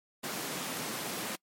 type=high-pass noise; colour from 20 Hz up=pink; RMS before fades=-37 dBFS; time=0.23-1.36 s; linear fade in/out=10 ms; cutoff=160 Hz; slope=24 dB/octave; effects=noise-tail reverb RT60 0.1 s tail -25 dB re dry + MP3 64 kbps